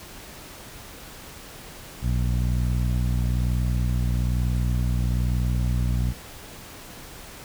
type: tone with low-pass filter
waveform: 15% pulse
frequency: 61.1 Hz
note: B1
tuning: 18 cents flat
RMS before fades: -23 dBFS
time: 2.01-6.14 s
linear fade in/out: 50 ms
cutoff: 140 Hz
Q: 0.66
effects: pink hiss -42 dBFS RMS until 7.44 s